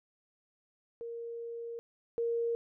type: tone pair in turn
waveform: sine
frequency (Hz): 466.2 / 466.2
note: A#4 / A#4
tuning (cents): 0 / 0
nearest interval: unison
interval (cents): 0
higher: neither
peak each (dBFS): -38 / -29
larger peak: second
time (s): 1.01-1.79 / 2.18-2.55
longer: first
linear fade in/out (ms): 0
effects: none